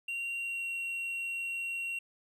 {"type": "tone with pitch glide", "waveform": "triangle", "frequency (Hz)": [2760, 2743], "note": ["F7", "F7"], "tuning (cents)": [-21, -32], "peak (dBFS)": -32, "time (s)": [0.08, 1.99], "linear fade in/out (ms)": 5, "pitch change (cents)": -11, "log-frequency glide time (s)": [0.38, 0.66], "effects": []}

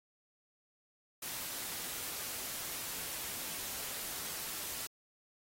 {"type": "noise", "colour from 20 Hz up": "white", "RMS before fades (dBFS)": -41, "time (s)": [1.22, 4.87], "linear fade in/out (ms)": 5, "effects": ["AAC 48 kbps"]}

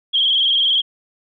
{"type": "tone with vibrato", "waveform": "sine", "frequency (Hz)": 3240, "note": "G#7", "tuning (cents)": -43, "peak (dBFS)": -13, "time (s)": [0.13, 0.82], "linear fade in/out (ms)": 20, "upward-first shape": "square", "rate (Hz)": 20, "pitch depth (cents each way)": 45, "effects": []}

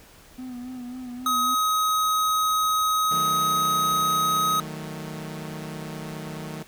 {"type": "tone with vibrato", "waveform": "triangle", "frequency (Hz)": 250, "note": "B3", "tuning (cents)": 21, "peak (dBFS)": -31, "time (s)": [0.38, 1.55], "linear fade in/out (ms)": 10, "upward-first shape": "sine", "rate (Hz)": 3.7, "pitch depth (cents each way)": 48}
{"type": "tone", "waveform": "square", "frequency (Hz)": 1265, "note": "D#6", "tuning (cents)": 28, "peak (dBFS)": -21, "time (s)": [1.26, 4.6], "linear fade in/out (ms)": 2}
{"type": "chord", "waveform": "sawtooth", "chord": "D# diminished", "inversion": "none", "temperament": "equal", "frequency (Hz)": [155.56, 185, 220], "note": ["D#3", "F#3", "A3"], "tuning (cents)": [0, 0, 0], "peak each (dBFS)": [-31, -36, -35], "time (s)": [3.11, 6.63], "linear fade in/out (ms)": 5}
{"effects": ["pink hiss -51 dBFS RMS until 6.67 s"]}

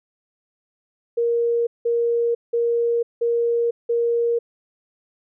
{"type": "tone bursts", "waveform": "sine", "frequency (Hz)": 469.5, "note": "A#4", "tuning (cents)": 12, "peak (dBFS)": -17, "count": 5, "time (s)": [1.17, 4.39], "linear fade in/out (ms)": 10, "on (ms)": 500, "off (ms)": 180, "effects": []}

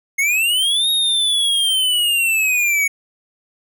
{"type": "linear two-way sweep", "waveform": "square", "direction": "up then down", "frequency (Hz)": [2135, 3769, 2223], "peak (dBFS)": -15, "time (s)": [0.18, 2.88], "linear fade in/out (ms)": 10, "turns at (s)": 0.9, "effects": []}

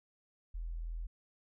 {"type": "tone", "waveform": "sine", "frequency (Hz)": 41.49, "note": "E1", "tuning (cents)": 12, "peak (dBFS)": -37, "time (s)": [0.54, 1.07], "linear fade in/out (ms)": 10, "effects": []}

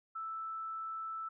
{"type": "tone", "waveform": "sine", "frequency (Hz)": 1319, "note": "E6", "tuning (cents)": 1, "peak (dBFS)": -38, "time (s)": [0.15, 1.29], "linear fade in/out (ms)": 10, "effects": []}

